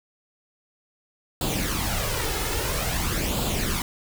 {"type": "noise with flanger", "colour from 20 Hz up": "pink", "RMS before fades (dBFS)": -26, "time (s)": [1.41, 3.82], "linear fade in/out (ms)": 2, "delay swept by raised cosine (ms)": [0.25, 2.35], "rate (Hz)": 0.5, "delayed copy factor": 0.6, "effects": []}